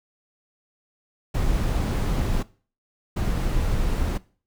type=noise bursts at uneven times; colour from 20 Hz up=brown; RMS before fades=-23 dBFS; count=2; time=1.34-2.43 / 3.16-4.18 s; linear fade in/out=10 ms; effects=noise-tail reverb RT60 0.4 s tail -20 dB re dry